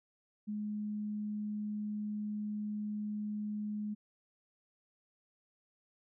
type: tone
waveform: sine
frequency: 210 Hz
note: G#3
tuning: 19 cents sharp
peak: -35 dBFS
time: 0.47-3.95 s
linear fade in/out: 20 ms
effects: none